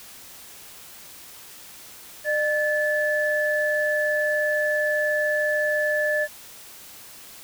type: tone pair together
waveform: sine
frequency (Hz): 603.6 / 1737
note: D5 / A6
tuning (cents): +47 / -23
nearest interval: octave + tritone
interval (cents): 1830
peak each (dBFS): -23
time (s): 2.24-6.28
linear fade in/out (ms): 50
effects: white hiss -44 dBFS RMS until 7.43 s